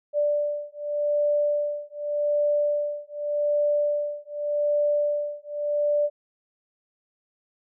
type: beating tone pair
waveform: sine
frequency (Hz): 587.3 / 588.15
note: D5 / D5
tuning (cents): 0 / +2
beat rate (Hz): 0.85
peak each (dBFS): -25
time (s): 0.13-6.1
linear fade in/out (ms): 50
effects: none